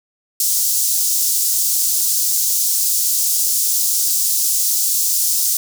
pink high-pass noise, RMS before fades -17 dBFS, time 0.4-5.57 s, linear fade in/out 2 ms, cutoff 5700 Hz, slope 24 dB/octave, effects none

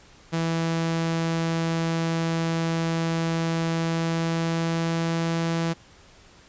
sawtooth tone with pitch glide, 164.81 to 165.96 Hz, E3 to E3, 0 to +12 cents, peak -19 dBFS, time 0.32-5.74 s, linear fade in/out 20 ms, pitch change +12 cents, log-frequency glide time 3.73-5.39 s, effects pink hiss -52 dBFS RMS until 6.48 s + resampled to 16000 Hz

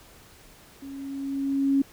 sine tone with level ramp, 274.8 Hz, C#4, 15 cents flat, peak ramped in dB -37 to -17 dBFS, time 0.82-1.82 s, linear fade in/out 5 ms, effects pink hiss -52 dBFS RMS until 1.92 s

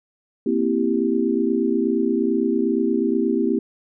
sine chord, C dominant seventh, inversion third, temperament equal, 233.1 / 261.6 / 329.6 / 392 Hz, Bb3 / C4 / E4 / G4, 0 / 0 / 0 / 0 cents, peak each -23 dBFS, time 0.46-3.59 s, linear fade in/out 5 ms, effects none

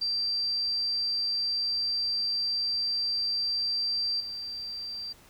sine tone with level steps, 4699 Hz, D8, in tune, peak -26 / -34 dBFS, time 0.01-5.13 s, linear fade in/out 10 ms, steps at 4.2 s, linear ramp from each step 5 ms, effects pink hiss -56 dBFS RMS until 5.29 s

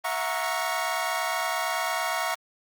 25% pulse chord, F# dominant seventh, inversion third, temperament equal with one note detuned, 659.3 / 728.1 / 932.3 / 1108.7 Hz, E5 / F#5 / A#5 / C#6, 0 / -28 / 0 / 0 cents, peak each -28 dBFS, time 0.04-2.35 s, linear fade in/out 10 ms, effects Opus 32 kbps

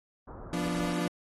pink low-pass noise, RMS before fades -44 dBFS, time 0.27-0.94 s, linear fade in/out 10 ms, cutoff 1400 Hz, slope 48 dB/octave
35% pulse chord, B diminished, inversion second, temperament equal, 174.61 / 246.9 / 293.7 Hz, F3 / B3 / D4, 0 / 0 / 0 cents, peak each -30 / -35 / -32 dBFS, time 0.53-1.08 s, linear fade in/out 2 ms
effects AAC 32 kbps

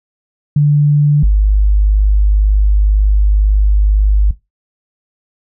sine tone pair in turn, 146.7 / 50.99 Hz, D3 / G#1, -2 / -31 cents, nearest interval octave + tritone, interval 1829 cents, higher first, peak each -6 dBFS, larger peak neither, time 0.56-1.23 / 1.23-4.31 s, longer second, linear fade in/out 5 ms, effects noise-tail reverb RT60 0.2 s tail -17 dB re dry

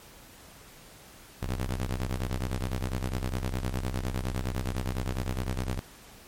sawtooth ring-modulated tone, 64.4 Hz, C2, 27 cents flat, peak -22 dBFS, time 1.42-5.8 s, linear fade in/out 10 ms, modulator 27.3 Hz, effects pink hiss -51 dBFS RMS until 6.27 s + MP3 64 kbps

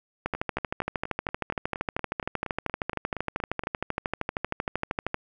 two click trains, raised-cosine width 0.5 ms, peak -12 / -18 dBFS, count 64 / 15, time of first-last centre 0.26-5.144 / 0.35-3.636 s, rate 12.9 / 4.26 Hz, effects none

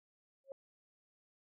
sine tone with exponential growth, 543 Hz, C#5, 36 cents flat, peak -39 dBFS, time 0.44-0.52 s, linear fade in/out 1 ms, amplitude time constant 16 ms, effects none

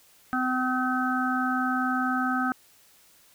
harmonic tone, 255.4 Hz, C4, 42 cents flat, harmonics 1 / 3 / 5 / 6, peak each -27 / -31 / -29 / -30 dBFS, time 0.33-2.52 s, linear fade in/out 0 ms, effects white hiss -58 dBFS RMS until 3.34 s

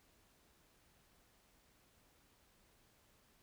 silence, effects pink hiss -71 dBFS RMS until 3.42 s

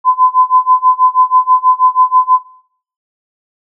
sine tone with tremolo, 1017 Hz, C6, 50 cents flat, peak -3 dBFS, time 0.04-2.4 s, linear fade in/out 50 ms, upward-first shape sine, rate 6.2 Hz, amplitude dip 95%, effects noise-tail reverb RT60 0.6 s tail -19 dB re dry

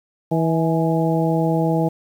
harmonic tone with a mistuned harmonic, 162.5 Hz, E3, 24 cents flat, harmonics 1 / 2 / 3 / 4 / 5, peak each -19 / -22 / -24 / -25 / -26 dBFS, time 0.31-1.89 s, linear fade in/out 10 ms, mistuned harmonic 5, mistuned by +40 cents, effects 8-bit

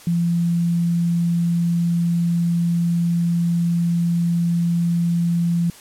sine tone, 170.8 Hz, F3, 38 cents flat, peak -16 dBFS, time 0.07-5.7 s, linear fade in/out 2 ms, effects white hiss -44 dBFS RMS until 5.8 s + low-pass 12000 Hz 12 dB/octave

